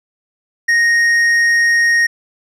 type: tone with tanh clipping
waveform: triangle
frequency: 1864.7 Hz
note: A#6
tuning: in tune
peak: -11 dBFS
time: 0.68-2.07 s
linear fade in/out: 10 ms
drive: 11 dB
effects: none